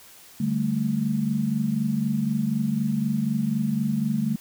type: chord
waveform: sine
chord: D suspended fourth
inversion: none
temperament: equal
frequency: 146.83 / 196 / 220 Hz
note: D3 / G3 / A3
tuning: 0 / 0 / 0 cents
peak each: -28 / -27 / -24 dBFS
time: 0.4-4.36 s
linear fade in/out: 5 ms
effects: white hiss -49 dBFS RMS until 4.4 s